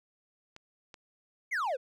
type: clicks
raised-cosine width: 0.2 ms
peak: -30 dBFS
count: 2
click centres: 0.564 / 0.942 s
type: exponential sweep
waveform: triangle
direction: down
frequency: 2284 to 470.5 Hz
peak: -27 dBFS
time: 1.51-1.77 s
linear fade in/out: 20 ms
effects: none